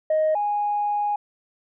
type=tone pair in turn; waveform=sine; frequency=624 / 826.7 Hz; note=D#5 / G#5; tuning=+5 / -8 cents; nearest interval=perfect fourth; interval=487 cents; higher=second; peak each=-16 / -20 dBFS; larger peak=first; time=0.1-0.35 / 0.35-1.16 s; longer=second; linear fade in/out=5 ms; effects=tanh soft clip ceiling -15 dBFS